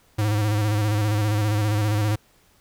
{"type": "tone with vibrato", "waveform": "square", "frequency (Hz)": 105.5, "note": "G#2", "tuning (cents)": 28, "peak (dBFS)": -20, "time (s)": [0.18, 2.16], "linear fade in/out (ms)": 10, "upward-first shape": "square", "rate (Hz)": 15, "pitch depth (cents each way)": 42, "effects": ["pink hiss -59 dBFS RMS until 2.6 s"]}